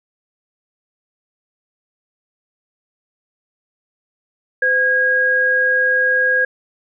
sine tone pair together, 511.2 / 1638 Hz, C5 / G#6, -40 / -24 cents, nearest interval octave + minor sixth, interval 2016 cents, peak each -21 / -13 dBFS, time 4.62-6.45 s, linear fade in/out 5 ms, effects none

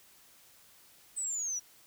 sine linear sweep, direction down, 8180 to 5700 Hz, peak -32 dBFS, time 1.16-1.6 s, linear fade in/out 20 ms, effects white hiss -60 dBFS RMS until 1.86 s

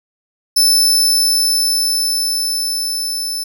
sawtooth tone with level ramp, 5274 Hz, E8, in tune, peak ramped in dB -6 to -17 dBFS, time 0.56-3.44 s, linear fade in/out 10 ms, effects none

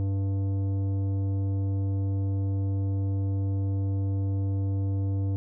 triangle tone with tanh clipping, 97.7 Hz, G2, 5 cents flat, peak -26 dBFS, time 0-5.36 s, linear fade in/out 0 ms, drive 15 dB, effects none

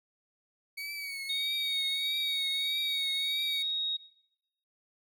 30% pulse tone with vibrato, 2248 Hz, C#7, 24 cents sharp, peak -34 dBFS, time 0.77-3.63 s, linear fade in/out 10 ms, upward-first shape triangle, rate 1.6 Hz, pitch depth 60 cents each way
sine tone with pitch glide, 3729 to 3764 Hz, A#7 to A#7, 0 to +16 cents, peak -29 dBFS, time 1.29-3.97 s, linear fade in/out 10 ms, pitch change +16 cents, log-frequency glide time 1.68-2 s
effects noise-tail reverb RT60 0.8 s tail -17 dB re dry

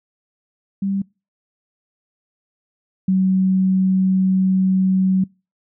sine tone pair in turn, 196 / 188.42 Hz, G3 / F#3, 0 / +32 cents, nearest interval minor second, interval 68 cents, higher first, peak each -18 / -13 dBFS, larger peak second, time 0.82-1.02 / 3.08-5.24 s, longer second, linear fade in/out 5 ms, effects noise-tail reverb RT60 0.3 s tail -26 dB re dry

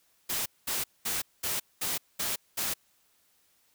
white noise bursts, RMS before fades -31 dBFS, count 7, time 0.29-2.74 s, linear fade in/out 10 ms, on 170 ms, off 210 ms, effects white hiss -68 dBFS RMS until 3.74 s

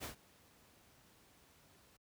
pink noise with ADSR envelope, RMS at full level -42 dBFS, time 0-1.97 s, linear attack 40 ms, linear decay 110 ms, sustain -24 dB, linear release 7 ms, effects high-pass 60 Hz 12 dB/octave

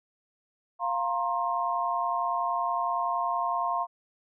sine chord, F suspended fourth, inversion none, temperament equal with one note detuned, 698.5 / 932.3 / 1063 Hz, F5 / Bb5 / C6, 0 / 0 / +27 cents, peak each -30 / -31 / -29 dBFS, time 0.79-3.87 s, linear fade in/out 50 ms, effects none

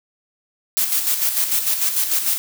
blue noise with tremolo, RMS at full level -18 dBFS, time 0.77-2.38 s, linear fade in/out 0 ms, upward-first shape square, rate 6.7 Hz, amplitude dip 50%, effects none

